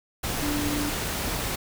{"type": "tone in noise", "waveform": "sine", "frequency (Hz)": 293.3, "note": "D4", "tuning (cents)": -2, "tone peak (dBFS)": -27, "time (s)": [0.42, 0.9], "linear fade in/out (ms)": 10, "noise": "pink", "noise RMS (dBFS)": -29, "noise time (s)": [0.23, 1.56], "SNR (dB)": -1, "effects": []}